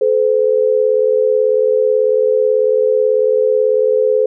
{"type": "tone pair together", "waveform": "sine", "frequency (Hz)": [431.8, 510], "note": ["A4", "C5"], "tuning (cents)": [-33, -44], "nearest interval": "minor third", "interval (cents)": 289, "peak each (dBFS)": -13, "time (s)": [0.01, 4.26], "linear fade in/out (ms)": 5, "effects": []}